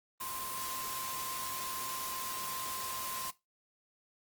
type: tone in noise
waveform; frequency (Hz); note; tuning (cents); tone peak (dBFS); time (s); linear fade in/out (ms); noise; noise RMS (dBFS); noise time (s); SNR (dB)
sine; 1046.5; C6; 0; -41; 0.2-3.31; 10; white; -40; 0.2-3.31; -4
effects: noise-tail reverb RT60 0.2 s tail -18 dB re dry + Opus 24 kbps